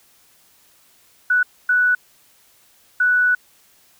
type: tone bursts at uneven times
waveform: sine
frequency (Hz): 1480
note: F#6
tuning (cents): 0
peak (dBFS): -13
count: 3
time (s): 1.3-1.43 / 1.69-1.95 / 3-3.35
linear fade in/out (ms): 5
effects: white hiss -55 dBFS RMS until 3.99 s